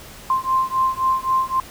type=beating tone pair; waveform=sine; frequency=1046.5 / 1050.3 Hz; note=C6 / C6; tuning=0 / +6 cents; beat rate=3.8 Hz; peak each=-20 dBFS; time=0.3-1.6 s; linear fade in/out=2 ms; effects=pink hiss -40 dBFS RMS until 1.7 s